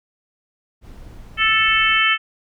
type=noise; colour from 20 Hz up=brown; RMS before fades=-39 dBFS; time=0.81-2.03 s; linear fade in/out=50 ms
type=harmonic tone; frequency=440 Hz; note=A4; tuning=in tune; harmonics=3 / 4 / 5 / 6 / 7; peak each=-20 / -20 / -20 / -20 / -20 dBFS; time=1.37-2.18 s; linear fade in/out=50 ms
effects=none